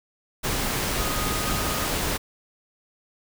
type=tone in noise; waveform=sine; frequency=1245 Hz; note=D#6; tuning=1 cent sharp; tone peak=-33 dBFS; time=0.97-1.87 s; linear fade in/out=20 ms; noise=pink; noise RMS=-26 dBFS; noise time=0.43-2.18 s; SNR=-10 dB; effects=none